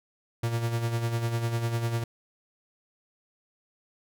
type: tone with tremolo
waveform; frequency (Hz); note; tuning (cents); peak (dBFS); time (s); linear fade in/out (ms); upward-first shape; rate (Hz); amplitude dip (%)
45% pulse; 116.54; A#2; 0; -24; 0.43-2.04; 5; sine; 10; 55
effects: none